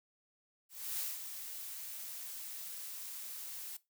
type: noise with ADSR envelope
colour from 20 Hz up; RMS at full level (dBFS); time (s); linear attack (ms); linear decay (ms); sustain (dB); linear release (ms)
blue; -37; 0.69-3.77; 300; 190; -8; 6
effects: noise-tail reverb RT60 0.2 s tail -18 dB re dry